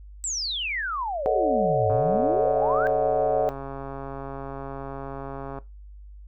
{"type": "exponential two-way sweep", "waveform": "sine", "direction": "down then up", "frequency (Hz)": [8020, 98, 1609], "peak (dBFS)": -26, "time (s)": [0.24, 2.87], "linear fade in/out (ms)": 0, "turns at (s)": 1.89}
{"type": "chord", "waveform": "sine", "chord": "D# half-diminished seventh", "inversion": "second", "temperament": "equal", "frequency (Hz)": [440, 554.4, 622.3, 740], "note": ["A4", "C#5", "D#5", "F#5"], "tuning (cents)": [0, 0, 0, 0], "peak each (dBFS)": -25, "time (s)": [1.26, 3.49], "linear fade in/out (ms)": 0}
{"type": "click train", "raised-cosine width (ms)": 1, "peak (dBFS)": -22, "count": 506, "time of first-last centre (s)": [1.9, 5.586], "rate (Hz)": 137}
{"effects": ["noise-tail reverb RT60 0.2 s tail -17 dB re dry", "added 50 Hz sine -41 dBFS peak until 6.27 s"]}